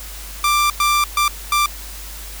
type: tone bursts at uneven times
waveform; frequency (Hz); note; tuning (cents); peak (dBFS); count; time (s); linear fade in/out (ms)
sawtooth; 1181; D6; +9; -10; 4; 0.44-0.7 / 0.8-1.04 / 1.17-1.28 / 1.52-1.66; 2
effects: added 50 Hz sine -33 dBFS peak until 2.4 s + white hiss -35 dBFS RMS until 2.4 s